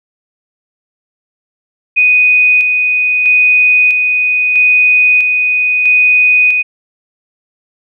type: tone with tremolo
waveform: sine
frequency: 2489 Hz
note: D#7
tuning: in tune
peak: -5 dBFS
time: 1.96-6.63 s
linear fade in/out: 20 ms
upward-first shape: square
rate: 0.77 Hz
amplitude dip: 35%
effects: none